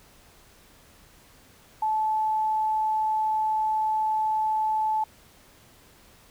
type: tone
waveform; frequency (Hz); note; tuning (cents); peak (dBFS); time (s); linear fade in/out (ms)
sine; 868; A5; -24; -22; 1.82-5.04; 5
effects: pink hiss -55 dBFS RMS until 6.3 s